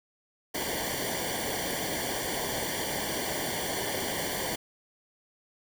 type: noise with comb filter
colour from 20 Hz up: pink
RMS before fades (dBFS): -32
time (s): 0.54-4.56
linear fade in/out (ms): 10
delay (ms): 0.77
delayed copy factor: -0.9
effects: none

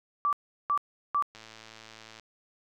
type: tone bursts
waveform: sine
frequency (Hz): 1162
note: D6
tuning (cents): -19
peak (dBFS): -23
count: 3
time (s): 0.25-1.224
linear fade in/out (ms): 0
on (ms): 78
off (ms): 370
type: click train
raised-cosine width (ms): 0.2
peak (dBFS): -30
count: 95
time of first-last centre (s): 1.35-2.197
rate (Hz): 111
effects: none

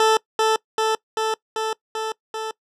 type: tone with echo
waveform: 20% pulse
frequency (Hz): 440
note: A4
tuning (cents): 0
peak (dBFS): -9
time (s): 0-0.17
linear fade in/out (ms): 2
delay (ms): 390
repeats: 6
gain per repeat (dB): -2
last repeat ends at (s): 2.51
effects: noise-tail reverb RT60 0.1 s tail -23 dB re dry + low-pass 8000 Hz 12 dB/octave

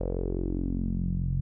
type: tone with low-pass filter sweep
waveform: sawtooth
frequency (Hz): 44.84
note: F1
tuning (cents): +46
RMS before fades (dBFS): -29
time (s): 0-1.41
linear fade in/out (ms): 10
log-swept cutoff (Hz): 540 to 130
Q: 4.5
effects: none

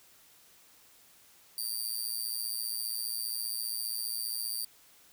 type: tone with amplitude modulation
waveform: 10% pulse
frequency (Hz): 4699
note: D8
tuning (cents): 0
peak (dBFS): -22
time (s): 1.58-4.65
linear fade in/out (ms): 2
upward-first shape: sine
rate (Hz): 115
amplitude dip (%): 100
effects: white hiss -60 dBFS RMS until 5.12 s

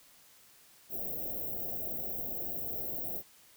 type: band-stop noise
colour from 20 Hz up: white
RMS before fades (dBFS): -37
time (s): 0.89-3.23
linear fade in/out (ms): 50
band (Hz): 750 to 14000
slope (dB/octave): 96
effects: white hiss -60 dBFS RMS until 3.56 s

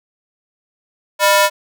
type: ring-modulated tone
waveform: sawtooth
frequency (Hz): 795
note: G5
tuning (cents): +24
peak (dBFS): -3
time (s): 1.19-1.5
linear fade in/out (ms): 50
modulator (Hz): 188
effects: none

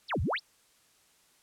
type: exponential two-way sweep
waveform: sine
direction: down then up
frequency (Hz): 5920 to 64.4 to 5920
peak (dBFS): -27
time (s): 0.08-0.4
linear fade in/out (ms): 50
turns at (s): 0.21
effects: white hiss -65 dBFS RMS until 1.42 s + low-pass 11000 Hz 12 dB/octave

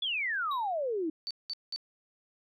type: exponential sweep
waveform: sine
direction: down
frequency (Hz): 3500 to 302.7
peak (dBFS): -29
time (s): 0.02-1.1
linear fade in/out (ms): 5
type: tone with exponential decay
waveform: triangle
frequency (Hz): 3813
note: A#7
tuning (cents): +38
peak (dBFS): -36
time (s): 0.51-0.74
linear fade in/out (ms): 5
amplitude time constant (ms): 50
type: tone bursts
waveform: sine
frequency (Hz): 4543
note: C#8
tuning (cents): +42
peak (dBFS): -33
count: 3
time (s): 1.27-1.761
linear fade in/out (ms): 0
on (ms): 37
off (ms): 190
effects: none

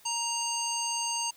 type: harmonic tone with a mistuned harmonic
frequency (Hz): 932.3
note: A#5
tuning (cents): 0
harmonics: 1 / 3 / 5 / 7 / 9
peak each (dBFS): -34 / -36 / -37 / -33 / -37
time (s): 0.05-1.31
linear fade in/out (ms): 10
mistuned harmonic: 7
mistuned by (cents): -39
effects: white hiss -58 dBFS RMS until 1.36 s

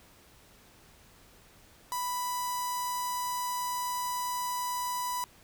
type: tone with notch filter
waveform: sawtooth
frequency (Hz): 989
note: B5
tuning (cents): +2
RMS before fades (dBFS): -33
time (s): 1.92-5.24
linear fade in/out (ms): 0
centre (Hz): 2400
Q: 0.58
effects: pink hiss -58 dBFS RMS until 5.43 s

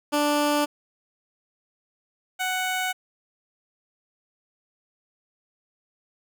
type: tone pair in turn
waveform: 15% pulse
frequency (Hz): 293.7 / 742.9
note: D4 / F#5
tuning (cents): 0 / +7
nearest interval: octave + major third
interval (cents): 1607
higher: second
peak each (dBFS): -14 / -18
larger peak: first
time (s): 0.12-0.66 / 2.39-2.93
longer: neither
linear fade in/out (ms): 20
effects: none

